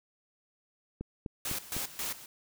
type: click train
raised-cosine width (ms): 3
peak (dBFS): -24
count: 4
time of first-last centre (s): 1.01-1.766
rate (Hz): 3.97
type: noise with tremolo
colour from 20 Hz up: white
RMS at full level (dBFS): -35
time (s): 1.45-2.26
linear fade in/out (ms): 2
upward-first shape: square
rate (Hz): 3.7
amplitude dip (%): 80
effects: none